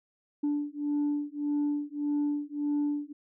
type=beating tone pair; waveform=sine; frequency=291.3 / 293 Hz; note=D4 / D4; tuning=-14 / -4 cents; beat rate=1.7 Hz; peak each=-29 dBFS; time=0.43-3.13 s; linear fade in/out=10 ms; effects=tanh soft clip ceiling -23 dBFS